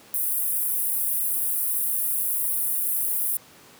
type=high-pass noise; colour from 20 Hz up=pink; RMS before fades=-25 dBFS; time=0.14-3.37 s; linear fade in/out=2 ms; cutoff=9900 Hz; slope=48 dB/octave; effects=pink hiss -50 dBFS RMS until 3.79 s + high-pass 150 Hz 12 dB/octave